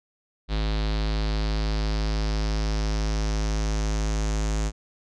square tone with low-pass filter sweep, 53 Hz, G#1, 36 cents sharp, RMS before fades -25 dBFS, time 0.48-4.72 s, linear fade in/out 50 ms, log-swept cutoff 4000 to 6900 Hz, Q 3.5, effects none

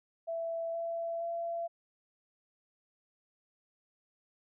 sine tone with pitch steps, 664 / 670.6 / 677.2 Hz, E5 / E5 / E5, +12 / +30 / +46 cents, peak -33 dBFS, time 0.27-1.68 s, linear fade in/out 20 ms, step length 470 ms, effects none

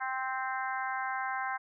harmonic tone with a mistuned harmonic, 261.6 Hz, C4, in tune, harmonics 3 / 4 / 5 / 6 / 7 / 8, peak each -36 / -37 / -42 / -37 / -44 / -44 dBFS, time 0-1.58 s, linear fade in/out 20 ms, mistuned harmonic 8, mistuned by -16 cents, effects none

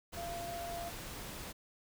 sine tone in noise, 687 Hz, F5, 29 cents flat, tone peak -40 dBFS, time 0.16-0.9 s, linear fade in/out 20 ms, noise pink, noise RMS -45 dBFS, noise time 0.12-1.53 s, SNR +2 dB, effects none

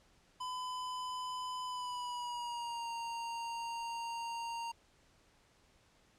square tone with pitch glide, 1007 to 928.8 Hz, B5 to A#5, +33 to -7 cents, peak -39 dBFS, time 0.4-4.72 s, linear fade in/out 10 ms, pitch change -140 cents, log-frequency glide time 1.64-2.9 s, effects pink hiss -68 dBFS RMS until 6.18 s + low-pass 8000 Hz 12 dB/octave

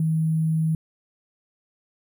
sine tone with sample-and-hold, 159.6 Hz, D#3, 44 cents sharp, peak -19 dBFS, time 0-0.75 s, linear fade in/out 2 ms, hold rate 11025 Hz, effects none

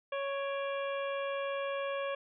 harmonic tone with a mistuned harmonic, 554.4 Hz, C#5, in tune, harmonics 1 / 2 / 3 / 4 / 5 / 6, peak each -34 / -40 / -44 / -46 / -48 / -50 dBFS, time 0.12-2.15 s, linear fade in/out 5 ms, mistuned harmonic 4, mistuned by +110 cents, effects none

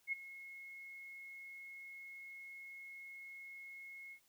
sine tone with ADSR envelope, 2169 Hz, C#7, 38 cents flat, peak -33 dBFS, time 0.07-4.2 s, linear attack 54 ms, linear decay 15 ms, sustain -16 dB, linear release 81 ms, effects white hiss -73 dBFS RMS until 4.28 s

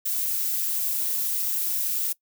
violet noise with amplitude modulation, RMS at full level -25 dBFS, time 0.05-2.13 s, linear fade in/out 10 ms, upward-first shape sine, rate 169 Hz, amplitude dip 25%, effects noise-tail reverb RT60 0.1 s tail -21 dB re dry

